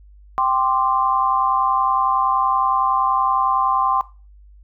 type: chord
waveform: sine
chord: G suspended fourth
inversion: none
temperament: just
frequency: 784 / 1045.3 / 1176 Hz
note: G5 / C6 / D6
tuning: 0 / -2 / +2 cents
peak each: -21 / -18 / -23 dBFS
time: 0.38-4.01 s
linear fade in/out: 0 ms
effects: noise-tail reverb RT60 0.3 s tail -17 dB re dry + added 50 Hz sine -43 dBFS peak until 4.63 s